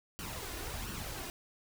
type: noise with flanger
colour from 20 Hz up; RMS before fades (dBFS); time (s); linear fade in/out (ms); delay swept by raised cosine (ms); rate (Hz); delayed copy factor
pink; -41; 0.19-1.3; 0; 0.68 to 2.88; 1.4; +0.55
effects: none